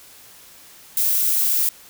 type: noise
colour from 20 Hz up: violet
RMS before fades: -19 dBFS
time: 0.97-1.69 s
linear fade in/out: 2 ms
effects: white hiss -46 dBFS RMS until 1.89 s